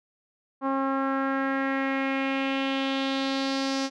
sawtooth tone with low-pass filter sweep, 270.1 Hz, C#4, 45 cents flat, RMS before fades -27 dBFS, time 0.61-3.9 s, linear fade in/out 50 ms, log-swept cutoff 1100 to 5500 Hz, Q 2.9, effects none

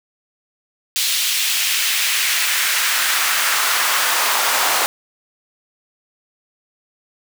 pink noise with high-pass filter sweep, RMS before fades -18 dBFS, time 0.96-4.86 s, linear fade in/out 0 ms, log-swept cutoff 3300 to 810 Hz, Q 1.3, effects none

